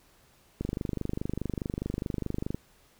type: click train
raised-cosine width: 3 ms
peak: -18 dBFS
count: 49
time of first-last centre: 0.61-2.545 s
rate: 24.8 Hz
effects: pink hiss -62 dBFS RMS until 2.99 s